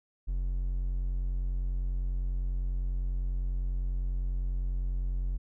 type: tone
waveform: triangle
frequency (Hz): 45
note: F#1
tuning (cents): -47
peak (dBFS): -26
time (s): 0.27-5.38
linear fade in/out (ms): 20
effects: none